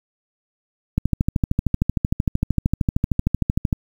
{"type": "click train", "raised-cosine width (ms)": 5, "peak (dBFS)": -5, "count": 37, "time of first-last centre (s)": [0.98, 3.728], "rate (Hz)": 13.1, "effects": ["7-bit"]}